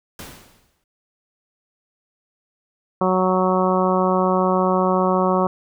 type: noise with exponential decay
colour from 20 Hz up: pink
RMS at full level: -33 dBFS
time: 0.19-0.84 s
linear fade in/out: 2 ms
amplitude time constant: 140 ms
type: harmonic tone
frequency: 185.4 Hz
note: F#3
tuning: 4 cents sharp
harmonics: 1 / 2 / 3 / 4 / 5 / 6 / 7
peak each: -21 / -22 / -22 / -25 / -25 / -23 / -29 dBFS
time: 3.01-5.47 s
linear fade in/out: 2 ms
effects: none